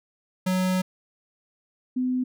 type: tone pair in turn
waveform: square / sine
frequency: 185 / 253.5 Hz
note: F#3 / B3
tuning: 0 / +45 cents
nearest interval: perfect fourth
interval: 545 cents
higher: second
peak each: -22 dBFS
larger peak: neither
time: 0.46-0.82 / 1.96-2.24 s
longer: first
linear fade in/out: 10 ms
effects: none